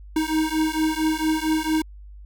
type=beating tone pair; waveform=square; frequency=312.2 / 316.6 Hz; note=D#4 / D#4; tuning=+6 / +30 cents; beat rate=4.4 Hz; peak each=-24 dBFS; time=0.16-1.82 s; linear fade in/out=5 ms; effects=added 50 Hz sine -39 dBFS peak until 2.25 s